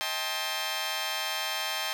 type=chord; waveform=10% pulse; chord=A half-diminished seventh; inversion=second; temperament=just; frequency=633.6 / 792 / 880 / 1056 Hz; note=Eb5 / G5 / A5 / C6; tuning=+31 / +18 / 0 / +16 cents; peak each=-28 dBFS; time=0.01-1.93 s; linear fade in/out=0 ms; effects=none